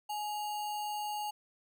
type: tone with sample-and-hold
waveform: sine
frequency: 838 Hz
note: G#5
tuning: 15 cents sharp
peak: -34 dBFS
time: 0.09-1.31 s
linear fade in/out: 10 ms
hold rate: 3675 Hz
effects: none